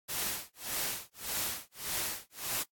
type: noise with tremolo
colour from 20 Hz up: white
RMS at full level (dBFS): -33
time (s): 0.08-2.64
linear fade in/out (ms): 20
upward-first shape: sine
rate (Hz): 1.7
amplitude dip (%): 100
effects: noise-tail reverb RT60 0.1 s tail -21 dB re dry + AAC 64 kbps